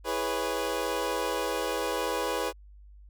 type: chord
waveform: 25% pulse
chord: C# minor seventh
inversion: first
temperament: equal with one note detuned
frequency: 329.6 / 410.5 / 493.9 / 554.4 Hz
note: E4 / G#4 / B4 / C#5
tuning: 0 / -20 / 0 / 0 cents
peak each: -33 / -30 / -28 / -31 dBFS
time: 0.04-2.53 s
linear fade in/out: 50 ms
effects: added 50 Hz sine -48 dBFS peak until 3.09 s